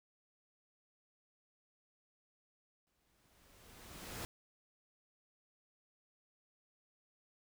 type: noise with exponential growth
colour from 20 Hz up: pink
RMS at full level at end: -43 dBFS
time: 2.87-4.25 s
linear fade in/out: 0 ms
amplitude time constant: 300 ms
effects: none